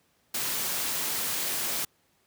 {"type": "noise", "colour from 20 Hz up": "white", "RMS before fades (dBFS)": -30, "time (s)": [0.34, 1.85], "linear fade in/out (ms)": 5, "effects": ["pink hiss -68 dBFS RMS until 2.26 s", "high-pass 100 Hz 12 dB/octave"]}